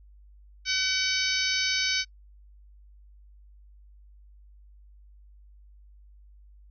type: harmonic tone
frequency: 758 Hz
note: F#5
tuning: 42 cents sharp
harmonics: 2 / 3 / 4 / 5 / 6 / 7 / 8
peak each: -33 / -30 / -33 / -33 / -31 / -32 / -35 dBFS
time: 0.65-2.05 s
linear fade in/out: 50 ms
effects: noise-tail reverb RT60 0.1 s tail -26 dB re dry + added 50 Hz sine -50 dBFS peak until 6.7 s